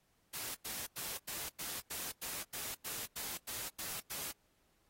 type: noise bursts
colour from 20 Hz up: white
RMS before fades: -42 dBFS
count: 13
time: 0.33-4.318 s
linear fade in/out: 10 ms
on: 220 ms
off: 94 ms
effects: pink hiss -75 dBFS RMS until 4.89 s + AAC 48 kbps